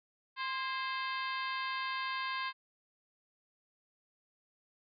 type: harmonic tone with a mistuned harmonic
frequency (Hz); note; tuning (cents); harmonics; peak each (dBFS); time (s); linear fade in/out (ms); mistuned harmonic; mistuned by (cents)
523.3; C5; 0; 2 / 3 / 4 / 5 / 6 / 7 / 8 / 9; -37 / -41 / -43 / -45 / -47 / -48 / -49 / -50; 0.36-2.53; 50; 3; +53
effects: none